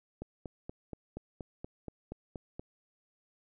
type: click train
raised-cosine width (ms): 2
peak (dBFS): -27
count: 11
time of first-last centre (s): 0.22-2.595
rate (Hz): 4.21
effects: none